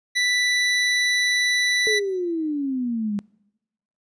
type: tone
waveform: 25% pulse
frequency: 1975.5 Hz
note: B6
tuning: in tune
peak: -15 dBFS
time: 0.15-2 s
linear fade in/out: 20 ms
type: exponential sweep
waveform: sine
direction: down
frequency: 440 to 200 Hz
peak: -22 dBFS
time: 1.87-3.19 s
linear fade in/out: 0 ms
effects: noise-tail reverb RT60 0.9 s tail -25 dB re dry + resampled to 22050 Hz